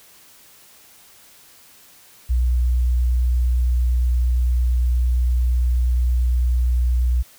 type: tone with vibrato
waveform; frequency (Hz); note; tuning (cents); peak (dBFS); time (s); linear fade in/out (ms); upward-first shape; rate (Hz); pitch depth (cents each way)
sine; 61.3; B1; -12; -14; 2.29-7.23; 20; sine; 8.7; 8
effects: tanh soft clip ceiling -11 dBFS + white hiss -49 dBFS RMS until 7.38 s